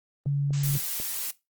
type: tone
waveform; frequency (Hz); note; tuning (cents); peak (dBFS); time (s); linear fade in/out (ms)
sine; 141.7; C#3; +38; -22; 0.26-0.78; 10
type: click train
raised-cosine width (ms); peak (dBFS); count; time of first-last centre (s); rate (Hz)
2; -27; 4; 0.26-1.001; 4.05
type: noise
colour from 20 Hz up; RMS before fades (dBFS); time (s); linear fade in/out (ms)
blue; -31; 0.53-1.31; 5
effects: noise-tail reverb RT60 0.2 s tail -18 dB re dry + Opus 24 kbps